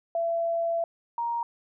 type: tone pair in turn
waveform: sine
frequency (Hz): 672 / 938.1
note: E5 / A#5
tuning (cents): +33 / +11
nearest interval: tritone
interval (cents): 578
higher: second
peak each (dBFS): -24 / -26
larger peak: first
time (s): 0.15-0.84 / 1.18-1.43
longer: first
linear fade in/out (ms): 2
effects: none